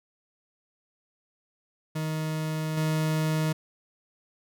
40% pulse tone with level steps, 156.6 Hz, D#3, 11 cents sharp, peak -27 / -23 dBFS, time 1.95-3.53 s, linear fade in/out 10 ms, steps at 2.77 s, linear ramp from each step 5 ms, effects none

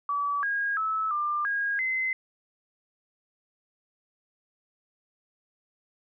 sine tone with pitch steps, 1147 / 1633 / 1302 / 1193 / 1634 / 2054 Hz, D6 / G#6 / E6 / D6 / G#6 / C7, -41 / -30 / -22 / +27 / -29 / -33 cents, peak -25 dBFS, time 0.09-2.13 s, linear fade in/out 2 ms, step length 340 ms, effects none

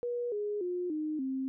sine tone with pitch steps, 482.5 / 415.2 / 357.3 / 307.5 / 264.6 Hz, B4 / G#4 / F4 / D#4 / C4, -40 / 0 / +40 / -20 / +20 cents, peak -31 dBFS, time 0.03-1.48 s, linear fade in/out 0 ms, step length 290 ms, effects none

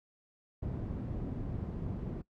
white low-pass noise, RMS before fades -38 dBFS, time 0.62-2.22 s, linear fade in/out 10 ms, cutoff 200 Hz, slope 12 dB/octave, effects noise-tail reverb RT60 0.1 s tail -19 dB re dry

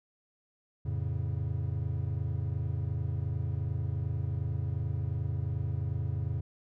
triangle chord, F augmented, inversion none, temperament equal, 87.31 / 110 / 138.59 Hz, F2 / A2 / C#3, 0 / 0 / 0 cents, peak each -32 / -32 / -33 dBFS, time 0.85-6.41 s, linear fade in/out 10 ms, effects none

